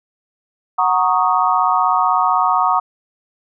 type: chord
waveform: sine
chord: D# minor seventh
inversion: first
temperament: equal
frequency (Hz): 740 / 932.3 / 1108.7 / 1244.5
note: F#5 / A#5 / C#6 / D#6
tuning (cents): 0 / 0 / 0 / 0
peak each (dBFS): -18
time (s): 0.78-2.8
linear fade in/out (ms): 10
effects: none